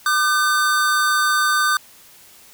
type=tone pair together; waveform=square; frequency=1200 / 1526.4 Hz; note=D6 / G6; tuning=+37 / -47 cents; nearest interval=major third; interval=416 cents; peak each=-19 dBFS; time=0.06-1.77 s; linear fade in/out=2 ms; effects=white hiss -47 dBFS RMS until 2.53 s